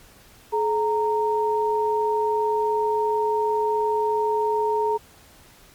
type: tone pair together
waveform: sine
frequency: 426.9 / 925.7 Hz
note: G#4 / A#5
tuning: +48 / -12 cents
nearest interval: octave + minor second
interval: 1340 cents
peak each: -22 dBFS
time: 0.52-4.98 s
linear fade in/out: 20 ms
effects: pink hiss -51 dBFS RMS until 5.74 s + MP3 96 kbps